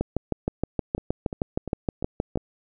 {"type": "two click trains", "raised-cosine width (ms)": 2, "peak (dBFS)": [-10, -18], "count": [16, 5], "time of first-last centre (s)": [[0.01, 2.357], [0.98, 2.374]], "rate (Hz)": [6.39, 2.87], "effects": []}